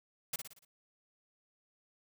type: noise with echo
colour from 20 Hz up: white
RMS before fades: -36 dBFS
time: 0.33-0.36 s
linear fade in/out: 5 ms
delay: 58 ms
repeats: 5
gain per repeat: -6 dB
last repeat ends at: 0.65 s
effects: none